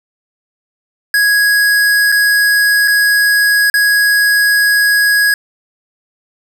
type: tone with dropouts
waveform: square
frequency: 1661.2 Hz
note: G#6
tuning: in tune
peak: -9 dBFS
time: 1.14-5.34 s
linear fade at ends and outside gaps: 2 ms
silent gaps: 2.119-2.123 / 2.877-2.88 / 3.7-3.74 s
effects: none